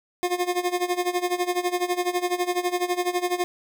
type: tone with tremolo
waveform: 25% pulse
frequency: 356.7 Hz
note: F4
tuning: 37 cents sharp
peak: -16 dBFS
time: 0.23-3.44 s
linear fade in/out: 0 ms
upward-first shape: sine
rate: 12 Hz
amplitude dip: 85%
effects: none